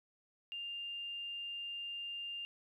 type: tone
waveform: sine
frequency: 2800 Hz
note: F7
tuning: 4 cents sharp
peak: -40 dBFS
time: 0.52-2.45 s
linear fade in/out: 0 ms
effects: 12-bit